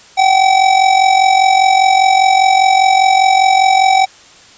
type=tone with amplitude modulation; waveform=square; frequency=765 Hz; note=G5; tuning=42 cents flat; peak=-5 dBFS; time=0.17-4.06 s; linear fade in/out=20 ms; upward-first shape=sine; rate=45 Hz; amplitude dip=65%; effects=white hiss -41 dBFS RMS until 4.57 s + resampled to 16000 Hz